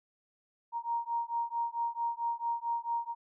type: beating tone pair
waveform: sine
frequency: 933 / 937.5 Hz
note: A#5 / A#5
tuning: +1 / +10 cents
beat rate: 4.5 Hz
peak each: -34 / -34 dBFS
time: 0.72-3.15 s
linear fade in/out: 50 ms
effects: none